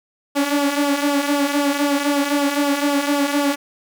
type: tone with flanger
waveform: sawtooth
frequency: 285.6 Hz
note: D4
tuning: 48 cents flat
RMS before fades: -19 dBFS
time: 0.35-3.56 s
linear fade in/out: 20 ms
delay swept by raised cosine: 0.46 to 3.76 ms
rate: 3.9 Hz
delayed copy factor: -0.6
effects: none